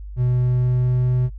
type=tone with pitch glide; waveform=triangle; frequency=124.3 to 125.6 Hz; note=B2 to B2; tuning=+12 to +30 cents; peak=-14 dBFS; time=0.16-1.3 s; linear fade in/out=50 ms; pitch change=+18 cents; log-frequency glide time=0.28-1.18 s; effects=noise-tail reverb RT60 0.1 s tail -20 dB re dry + added 50 Hz sine -31 dBFS peak until 1.38 s